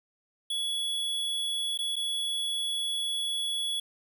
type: tone with dropouts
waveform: square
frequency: 3381 Hz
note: G#7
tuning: 30 cents sharp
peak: -29 dBFS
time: 0.5-3.8 s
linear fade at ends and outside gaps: 5 ms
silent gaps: 1.776-1.788 / 1.958-1.964 s
effects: none